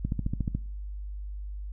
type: click train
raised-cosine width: 5 ms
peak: -16 dBFS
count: 8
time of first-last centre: 0.05-0.55 s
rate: 14 Hz
effects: noise-tail reverb RT60 0.5 s tail -22 dB re dry + added 50 Hz sine -34 dBFS peak until 1.72 s